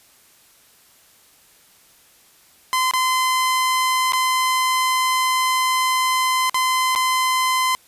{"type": "tone with dropouts", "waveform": "sawtooth", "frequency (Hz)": 1029, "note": "C6", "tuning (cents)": -29, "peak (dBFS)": -13, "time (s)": [2.73, 7.75], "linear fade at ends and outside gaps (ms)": 0, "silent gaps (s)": [[2.911, 2.936], [4.122, 4.133], [6.496, 6.544], [6.951, 6.959]], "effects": ["white hiss -53 dBFS RMS until 7.87 s", "resampled to 32000 Hz"]}